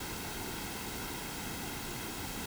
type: noise with comb filter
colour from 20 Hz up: pink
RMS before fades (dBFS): -40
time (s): 0-2.46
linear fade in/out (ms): 5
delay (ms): 1.7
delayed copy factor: -0.5
effects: none